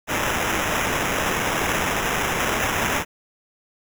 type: noise with sample-and-hold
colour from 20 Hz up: white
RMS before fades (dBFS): -23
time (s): 0.07-3.05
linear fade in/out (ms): 50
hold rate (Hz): 4410
effects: none